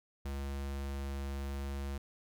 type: tone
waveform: square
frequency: 69.2 Hz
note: C#2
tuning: 2 cents flat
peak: -37 dBFS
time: 0.25-1.98 s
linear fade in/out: 5 ms
effects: none